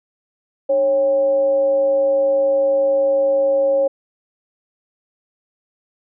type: tone with frequency modulation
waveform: sine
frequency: 549 Hz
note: C#5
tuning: 17 cents flat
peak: -13 dBFS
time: 0.69-3.88 s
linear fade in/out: 10 ms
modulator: 249 Hz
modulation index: 0.22
effects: none